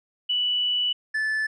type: tone pair in turn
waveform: sine / triangle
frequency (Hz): 2960 / 1743.8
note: F#7 / A6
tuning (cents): 0 / -16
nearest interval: major sixth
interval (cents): 916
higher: first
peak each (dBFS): -21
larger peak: neither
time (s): 0.29-0.93 / 1.14-1.47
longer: first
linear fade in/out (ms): 10
effects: resampled to 24000 Hz